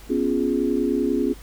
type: chord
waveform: sine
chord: C# dominant seventh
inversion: third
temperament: equal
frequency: 246.9 / 277.2 / 349.2 / 415.3 Hz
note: B3 / C#4 / E#4 / G#4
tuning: 0 / 0 / 0 / 0 cents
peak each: -25 / -23 / -25 / -26 dBFS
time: 0.09-1.34 s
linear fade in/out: 20 ms
effects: added 50 Hz sine -41 dBFS peak until 1.42 s + pink hiss -47 dBFS RMS until 1.42 s